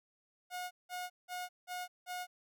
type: tone bursts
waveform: sawtooth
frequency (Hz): 722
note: F#5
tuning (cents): -43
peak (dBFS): -35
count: 5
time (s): 0.5-2.27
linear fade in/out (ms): 50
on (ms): 210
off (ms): 180
effects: none